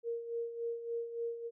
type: tone with tremolo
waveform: sine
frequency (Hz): 466.2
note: A#4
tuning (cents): 0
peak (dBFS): -33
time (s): 0.03-1.51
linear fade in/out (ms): 50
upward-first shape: sine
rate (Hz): 3.5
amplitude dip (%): 65
effects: none